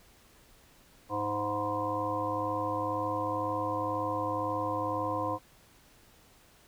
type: harmonic tone with a mistuned harmonic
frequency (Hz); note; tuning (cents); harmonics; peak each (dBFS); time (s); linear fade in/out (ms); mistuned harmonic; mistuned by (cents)
103.83; G#2; 0; 1 / 3 / 5 / 7 / 9 / 10; -40 / -37 / -35 / -38 / -37 / -34; 1.09-5.39; 50; 9; +40
effects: pink hiss -60 dBFS RMS until 6.67 s